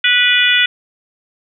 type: harmonic tone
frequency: 490.8 Hz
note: B4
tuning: 11 cents flat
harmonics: 3 / 4 / 5 / 6 / 7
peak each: -16 / -16 / -16 / -16 / -16 dBFS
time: 0.04-0.66 s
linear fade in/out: 5 ms
effects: none